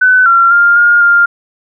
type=tone with pitch steps; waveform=sine; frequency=1506 / 1370 / 1401 / 1419 / 1401 Hz; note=F#6 / F6 / F6 / F6 / F6; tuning=+30 / -34 / +5 / +27 / +5 cents; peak=-4 dBFS; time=0.01-1.26 s; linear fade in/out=10 ms; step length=250 ms; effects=none